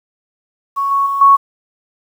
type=tone with level steps; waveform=sine; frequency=1108.7 Hz; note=C#6; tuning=in tune; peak=-14 / -11 / -15 / -4 dBFS; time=0.76-1.37 s; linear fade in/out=20 ms; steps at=0.91 / 1.06 / 1.21 s; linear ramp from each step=5 ms; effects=7-bit